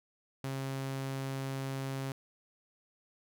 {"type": "tone", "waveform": "sawtooth", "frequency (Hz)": 135, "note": "C#3", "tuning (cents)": -45, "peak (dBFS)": -31, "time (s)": [0.44, 2.12], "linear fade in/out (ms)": 2, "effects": []}